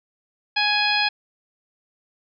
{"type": "harmonic tone", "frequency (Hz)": 834, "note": "G#5", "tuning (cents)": 7, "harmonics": [1, 2, 3, 4, 5, 6], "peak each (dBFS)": [-25, -25, -23, -26, -26, -28], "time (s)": [0.56, 1.09], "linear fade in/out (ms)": 10, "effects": []}